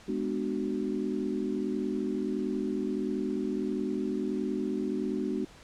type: chord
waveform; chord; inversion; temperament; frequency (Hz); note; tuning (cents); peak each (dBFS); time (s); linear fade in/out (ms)
sine; G# half-diminished seventh; none; just; 207.7 / 249.2 / 299 / 373.8; G#3 / B3 / D4 / F#4; 0 / +16 / +31 / +18; -34; 0.08-5.45; 5
effects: pink hiss -53 dBFS RMS until 5.63 s + low-pass 7000 Hz 12 dB/octave